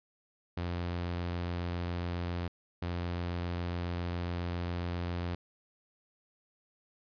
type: tone bursts at uneven times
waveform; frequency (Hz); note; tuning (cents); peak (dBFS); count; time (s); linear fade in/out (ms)
sawtooth; 87.31; F2; 0; -29; 2; 0.57-2.48 / 2.82-5.35; 5
effects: resampled to 11025 Hz